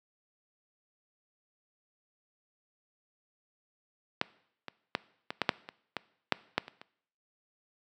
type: clicks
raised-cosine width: 0.3 ms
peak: -10 / -23 / -11 / -18 / -10 / -6 / -25 / -16 / -7 / -9 / -27 / -30 dBFS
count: 12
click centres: 4.214 / 4.683 / 4.951 / 5.305 / 5.417 / 5.492 / 5.689 / 5.967 / 6.323 / 6.58 / 6.681 / 6.815 s
effects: noise-tail reverb RT60 0.7 s tail -21 dB re dry + high-pass 150 Hz 12 dB/octave